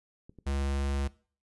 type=clicks; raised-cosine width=3 ms; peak=-36 dBFS; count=4; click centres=0.295 / 0.387 / 0.474 / 0.619 s
type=tone; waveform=square; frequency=69.3 Hz; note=C#2; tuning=in tune; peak=-29 dBFS; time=0.46-1.08 s; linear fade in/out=10 ms
effects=noise-tail reverb RT60 0.4 s tail -19 dB re dry + resampled to 24000 Hz